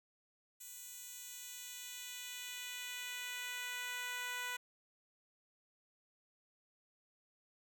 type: tone with high-pass filter sweep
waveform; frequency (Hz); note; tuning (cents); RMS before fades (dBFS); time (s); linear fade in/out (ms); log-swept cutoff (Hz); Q
10% pulse; 493.9; B4; 0; -45; 0.6-4.57; 10; 7700 to 1100; 0.88
effects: none